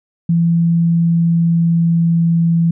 sine tone with pitch glide, 168.3 to 167.23 Hz, E3 to E3, +36 to +25 cents, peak -10 dBFS, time 0.29-2.71 s, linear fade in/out 5 ms, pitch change -11 cents, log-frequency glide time 0.55-2.49 s, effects none

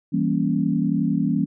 sine chord, E diminished seventh, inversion none, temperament equal with one note detuned, 164.81 / 196 / 234.7 / 277.2 Hz, E3 / G3 / Bb3 / Db4, 0 / 0 / +12 / 0 cents, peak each -24 dBFS, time 0.12-1.46 s, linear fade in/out 20 ms, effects none

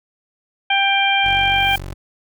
harmonic tone, 790 Hz, G5, 13 cents sharp, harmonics 1 / 2 / 3 / 4, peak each -18 / -22 / -18 / -20 dBFS, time 0.7-1.76 s, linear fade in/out 5 ms
20% pulse tone, 46.76 Hz, F#1, 19 cents sharp, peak -23 dBFS, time 1.24-1.94 s, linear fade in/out 10 ms
blue noise with exponential growth, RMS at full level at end -32 dBFS, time 1.35-1.78 s, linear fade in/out 0 ms, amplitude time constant 92 ms
effects none

